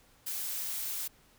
blue noise, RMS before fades -36 dBFS, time 0.26-1.08 s, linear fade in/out 10 ms, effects pink hiss -63 dBFS RMS until 1.38 s

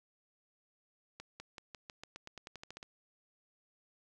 accelerating click train, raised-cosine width 0.2 ms, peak -29 dBFS, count 15, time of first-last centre 1.2-2.829 s, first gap 200 ms, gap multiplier 0.91, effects none

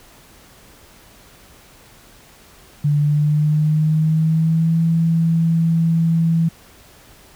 sine tone with pitch glide, 146.83 to 164.81 Hz, D3 to E3, 0 to 0 cents, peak -13 dBFS, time 2.84-6.49 s, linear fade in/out 10 ms, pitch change +200 cents, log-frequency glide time 2.98-4.8 s, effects pink hiss -47 dBFS RMS until 7.35 s

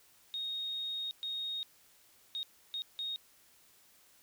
sine tone bursts at uneven times, 3729 Hz, A#7, in tune, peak -35 dBFS, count 5, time 0.34-1.11 / 1.23-1.63 / 2.35-2.43 / 2.74-2.82 / 2.99-3.16 s, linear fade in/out 0 ms, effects white hiss -64 dBFS RMS until 4.22 s

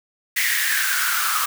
white noise with high-pass filter sweep, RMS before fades -21 dBFS, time 0.36-1.46 s, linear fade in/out 10 ms, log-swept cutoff 2000 to 1200 Hz, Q 8, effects none

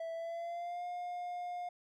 triangle tone with pitch glide, 659.3 to 710.7 Hz, E5 to F5, 0 to +30 cents, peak -36 dBFS, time 0-1.69 s, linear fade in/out 5 ms, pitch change +130 cents, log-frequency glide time 0.13-0.85 s, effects none

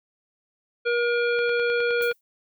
harmonic tone, 476.7 Hz, A#4, 39 cents sharp, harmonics 1 / 3 / 5 / 7 / 9, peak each -22 / -26 / -31 / -38 / -41 dBFS, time 0.85-2.13 s, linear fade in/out 20 ms
click train, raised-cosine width 0.3 ms, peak -22 dBFS, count 8, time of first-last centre 1.39-2.115 s, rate 9.66 Hz
violet noise with exponential decay, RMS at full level -34 dBFS, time 2.02-2.21 s, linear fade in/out 1 ms, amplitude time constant 41 ms
effects none

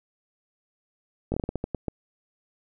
slowing click train, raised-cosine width 2 ms, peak -14 dBFS, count 10, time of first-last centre 1.32-1.883 s, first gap 20 ms, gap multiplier 1.27, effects none

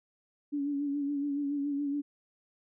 sine tone with vibrato, 285.1 Hz, C#4, 49 cents sharp, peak -29 dBFS, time 0.52-2.02 s, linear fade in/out 20 ms, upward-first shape sine, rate 7.1 Hz, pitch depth 40 cents each way, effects none

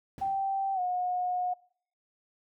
brown noise with exponential decay, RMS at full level -39 dBFS, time 0.18-0.57 s, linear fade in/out 1 ms, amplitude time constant 83 ms
sine tone with pitch glide, 780 to 723.6 Hz, G5 to F#5, -9 to -39 cents, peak -27 dBFS, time 0.21-1.54 s, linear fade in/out 10 ms, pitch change -130 cents, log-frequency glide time 0.74-0.8 s
effects noise-tail reverb RT60 0.6 s tail -23 dB re dry + high-pass 100 Hz 12 dB/octave

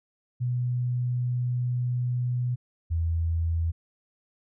sine tone pair in turn, 123.47 / 82.78 Hz, B2 / E2, 0 / +8 cents, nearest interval perfect fifth, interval 692 cents, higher first, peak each -24 / -23 dBFS, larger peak second, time 0.4-2.56 / 2.9-3.72 s, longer first, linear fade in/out 20 ms, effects none

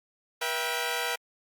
10% pulse chord, E minor, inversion second, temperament equal with one note detuned, 482 / 659.3 / 784 Hz, B4 / E5 / G5, -42 / 0 / 0 cents, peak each -23 / -26 / -25 dBFS, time 0.41-1.16 s, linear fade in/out 10 ms, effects Opus 48 kbps

